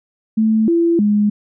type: tone with pitch steps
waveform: sine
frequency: 219.7 / 337.5 / 207.9 Hz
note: A3 / E4 / G#3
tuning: -2 / +41 / +2 cents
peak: -11 dBFS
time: 0.37-1.3 s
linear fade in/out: 10 ms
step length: 310 ms
effects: none